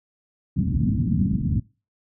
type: low-pass noise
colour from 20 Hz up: white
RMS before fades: -21 dBFS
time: 0.56-1.6 s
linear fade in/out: 10 ms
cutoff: 240 Hz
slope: 48 dB/octave
effects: noise-tail reverb RT60 0.3 s tail -21 dB re dry + high-pass 60 Hz 12 dB/octave